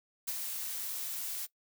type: noise with ADSR envelope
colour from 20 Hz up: blue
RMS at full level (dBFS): -34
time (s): 0.27-1.47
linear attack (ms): 14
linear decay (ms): 45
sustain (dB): -4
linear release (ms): 26
effects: noise-tail reverb RT60 0.1 s tail -19 dB re dry